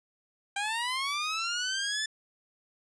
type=linear sweep; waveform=15% pulse; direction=up; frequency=788 to 1760 Hz; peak=-23 dBFS; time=0.56-2.06 s; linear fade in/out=5 ms; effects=resampled to 22050 Hz